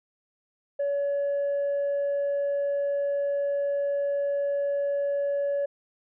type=tone; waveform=sine; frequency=566 Hz; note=C#5; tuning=36 cents sharp; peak=-22 dBFS; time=0.79-5.66 s; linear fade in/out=10 ms; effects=tanh soft clip ceiling -22 dBFS